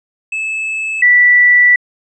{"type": "tone pair in turn", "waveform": ["triangle", "sine"], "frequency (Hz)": [2609, 1963.3], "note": ["E7", "B6"], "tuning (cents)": [-18, -11], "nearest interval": "perfect fourth", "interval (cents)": 493, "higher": "first", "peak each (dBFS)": [-15, -5], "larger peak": "second", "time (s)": [[0.32, 1.02], [1.02, 1.76]], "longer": "second", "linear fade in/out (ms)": 5, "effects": ["resampled to 22050 Hz"]}